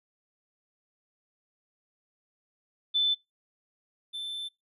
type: tone pair in turn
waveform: sine / triangle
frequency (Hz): 3520 / 3537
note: A7 / A7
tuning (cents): 0 / +8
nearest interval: unison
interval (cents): 8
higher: second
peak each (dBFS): -22 / -32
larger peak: first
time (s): 2.94-3.15 / 4.13-4.49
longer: second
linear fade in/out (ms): 20
effects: noise-tail reverb RT60 0.2 s tail -25 dB re dry + resampled to 32000 Hz